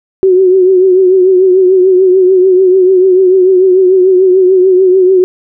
sine tone with vibrato, 372.5 Hz, F#4, 12 cents sharp, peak -3 dBFS, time 0.23-5.24 s, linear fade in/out 0 ms, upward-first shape triangle, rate 6.8 Hz, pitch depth 66 cents each way, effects none

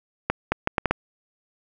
accelerating click train, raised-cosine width 0.5 ms, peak -5 dBFS, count 6, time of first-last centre 0.3-0.91 s, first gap 220 ms, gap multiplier 0.7, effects none

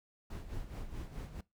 brown noise with tremolo, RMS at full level -40 dBFS, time 0.3-1.41 s, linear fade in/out 5 ms, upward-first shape sine, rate 4.7 Hz, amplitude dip 65%, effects noise-tail reverb RT60 0.2 s tail -21 dB re dry

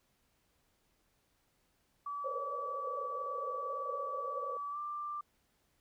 sine tone with pitch glide, 1149 to 1182.7 Hz, D6 to D6, -38 to +12 cents, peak -37 dBFS, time 2.06-5.21 s, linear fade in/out 5 ms, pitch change +50 cents, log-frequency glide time 4.71-4.78 s
pink band-pass noise, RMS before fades -43 dBFS, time 2.24-4.57 s, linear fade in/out 5 ms, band 490 to 560 Hz, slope 96 dB/octave
effects pink hiss -75 dBFS RMS until 5.8 s

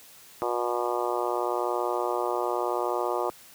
harmonic tone, 120.8 Hz, B2, 38 cents flat, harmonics 3 / 4 / 5 / 6 / 7 / 8 / 9 / 10, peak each -31 / -32 / -33 / -34 / -34 / -35 / -36 / -36 dBFS, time 0.42-3.3 s, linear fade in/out 0 ms, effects white hiss -51 dBFS RMS until 3.54 s + high-pass 60 Hz 12 dB/octave

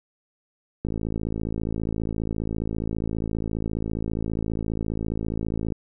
click train, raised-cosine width 3 ms, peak -15 dBFS, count 268, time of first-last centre 0.85-5.722 s, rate 54.8 Hz, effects none

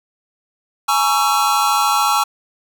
square chord, A# half-diminished seventh, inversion third, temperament just, 839.1 / 932.3 / 1118.8 / 1342.6 Hz, G#5 / A#5 / C#6 / E6, +18 / 0 / +16 / +31 cents, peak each -19 / -24 / -20 / -19 dBFS, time 0.88-2.24 s, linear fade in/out 10 ms, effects none

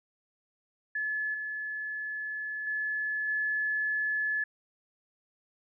sine tone with level steps, 1718 Hz, A6, 42 cents flat, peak -29 / -33 / -29 / -27 dBFS, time 0.95-4.44 s, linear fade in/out 5 ms, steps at 1.34 / 2.67 / 3.28 s, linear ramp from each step 2 ms, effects none

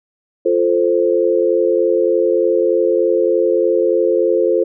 sine chord, F major, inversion none, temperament equal, 349.2 / 440 / 523.3 Hz, F4 / A4 / C5, 0 / 0 / 0 cents, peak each -16 dBFS, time 0.45-4.64 s, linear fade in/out 10 ms, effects none

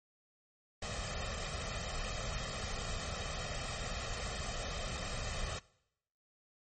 pink noise with comb filter, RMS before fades -39 dBFS, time 0.82-5.59 s, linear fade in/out 5 ms, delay 1.6 ms, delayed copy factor +0.75, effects noise-tail reverb RT60 0.8 s tail -22 dB re dry + MP3 32 kbps

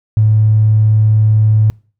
triangle tone with tanh clipping, 108.1 Hz, A2, 30 cents flat, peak -6 dBFS, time 0.17-1.7 s, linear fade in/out 0 ms, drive 2 dB, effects noise-tail reverb RT60 0.4 s tail -26 dB re dry

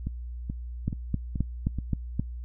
two click trains, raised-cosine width 5 ms, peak -19 / -13 dBFS, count 5 / 6, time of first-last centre 0.07-1.787 / 0.88-2.196 s, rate 2.33 / 3.8 Hz, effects noise-tail reverb RT60 0.1 s tail -23 dB re dry + added 60 Hz sine -34 dBFS peak until 2.44 s

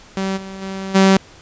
sawtooth tone with level steps, 192.4 Hz, G3, 32 cents flat, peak -15 / -26 / -21 / -5 dBFS, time 0.17-1.17 s, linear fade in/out 2 ms, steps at 0.36 / 0.61 / 0.94 s, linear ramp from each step 20 ms, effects pink hiss -44 dBFS RMS until 1.41 s + resampled to 16000 Hz

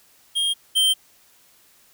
square tone pair in turn, 3231 / 3134 Hz, G#7 / G7, -48 / -1 cents, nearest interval minor second, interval 53 cents, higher first, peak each -20 / -16 dBFS, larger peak second, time 0.35-0.54 / 0.75-0.94 s, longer neither, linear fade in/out 20 ms, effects white hiss -56 dBFS RMS until 1.93 s

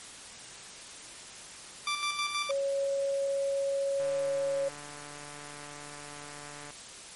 15% pulse tone with tremolo, 1174.7 Hz, D6, in tune, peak -22 dBFS, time 1.87-2.51 s, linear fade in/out 2 ms, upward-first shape square, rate 6.3 Hz, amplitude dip 50%
sine tone, 553 Hz, C#5, 4 cents flat, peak -27 dBFS, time 2.49-4.69 s, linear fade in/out 10 ms
click train, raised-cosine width 0.5 ms, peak -31 dBFS, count 396, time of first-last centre 4-6.705 s, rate 146 Hz
effects white hiss -46 dBFS RMS until 7.15 s + MP3 48 kbps

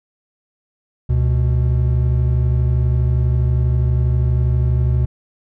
triangle tone pair together, 71.1 / 123.47 Hz, C#2 / B2, +45 / 0 cents, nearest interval minor seventh, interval 955 cents, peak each -14 dBFS, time 1.09-5.06 s, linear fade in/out 10 ms, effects none

